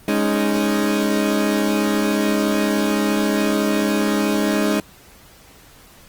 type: chord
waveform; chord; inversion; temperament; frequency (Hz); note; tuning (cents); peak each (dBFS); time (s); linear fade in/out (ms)
30% pulse; Ab suspended fourth; none; equal; 207.7 / 277.2 / 311.1; Ab3 / Db4 / Eb4; 0 / 0 / 0; -17 / -21 / -19; 0.08-4.8; 2
effects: pink hiss -47 dBFS RMS until 6.08 s + Opus 24 kbps